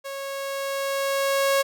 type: tone with level ramp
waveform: sawtooth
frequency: 550 Hz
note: C#5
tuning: 14 cents flat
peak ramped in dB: -28 to -14 dBFS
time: 0.04-1.63 s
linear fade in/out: 20 ms
effects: none